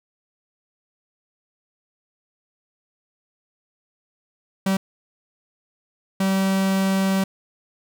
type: tone bursts at uneven times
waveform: 45% pulse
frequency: 192.5 Hz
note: G3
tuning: 31 cents flat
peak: -18 dBFS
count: 2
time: 4.66-4.77 / 6.2-7.24 s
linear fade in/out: 5 ms
effects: none